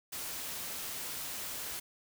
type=noise; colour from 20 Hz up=white; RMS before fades=-40 dBFS; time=0.12-1.8 s; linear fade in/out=10 ms; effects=none